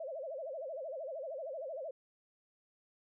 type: tone with vibrato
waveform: sine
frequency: 587.3 Hz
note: D5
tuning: in tune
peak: -39 dBFS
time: 0-1.91 s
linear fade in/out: 5 ms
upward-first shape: sine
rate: 13 Hz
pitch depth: 230 cents each way
effects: none